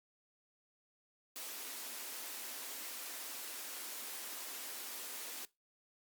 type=high-pass noise; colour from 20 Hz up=white; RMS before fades=-45 dBFS; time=1.36-5.45 s; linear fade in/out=0 ms; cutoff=230 Hz; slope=96 dB/octave; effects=noise-tail reverb RT60 0.2 s tail -20 dB re dry + Opus 48 kbps